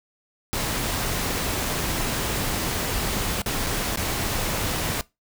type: noise with dropouts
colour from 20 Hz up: pink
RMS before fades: -26 dBFS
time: 0.53-5.01 s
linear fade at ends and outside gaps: 0 ms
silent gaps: 3.418-3.461 / 3.664-3.668 / 3.959-3.973 s
effects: noise-tail reverb RT60 0.2 s tail -20 dB re dry